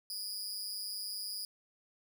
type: tone with amplitude modulation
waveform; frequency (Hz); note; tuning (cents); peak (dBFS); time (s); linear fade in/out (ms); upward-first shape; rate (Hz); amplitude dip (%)
sawtooth; 4935; D#8; -15; -31; 0.1-1.45; 2; sine; 205; 95
effects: none

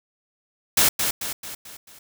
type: noise with echo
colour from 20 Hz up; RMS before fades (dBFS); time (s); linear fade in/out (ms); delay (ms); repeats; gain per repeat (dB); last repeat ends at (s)
white; -17; 0.77-0.89; 5; 220; 5; -6; 1.99
effects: none

